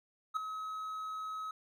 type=tone with ADSR envelope; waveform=triangle; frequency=1279 Hz; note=D#6; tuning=47 cents sharp; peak=-26 dBFS; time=0.34-1.51 s; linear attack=27 ms; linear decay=4 ms; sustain=-10 dB; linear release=3 ms; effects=none